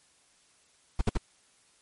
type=noise bursts; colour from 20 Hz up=brown; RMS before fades=-24 dBFS; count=3; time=0.99-1.174 s; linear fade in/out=5 ms; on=24 ms; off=56 ms; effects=white hiss -64 dBFS RMS until 1.81 s + MP3 48 kbps